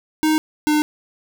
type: tone pair in turn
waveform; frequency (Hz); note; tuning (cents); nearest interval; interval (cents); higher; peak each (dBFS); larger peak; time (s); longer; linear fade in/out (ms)
square; 311.1 / 301.9; D#4 / D4; 0 / +48; minor second; 52; first; -15; neither; 0.23-0.38 / 0.67-0.82; neither; 0
effects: none